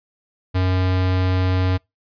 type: tone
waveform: square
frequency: 92.5 Hz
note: F#2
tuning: in tune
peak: -17 dBFS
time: 0.54-1.78 s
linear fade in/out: 20 ms
effects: noise-tail reverb RT60 0.2 s tail -26 dB re dry + resampled to 11025 Hz